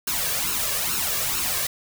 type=noise with flanger; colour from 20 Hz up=white; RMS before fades=-25 dBFS; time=0.07-1.67 s; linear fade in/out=5 ms; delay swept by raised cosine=0.73 to 1.83 ms; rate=2.3 Hz; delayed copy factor=+0.7; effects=none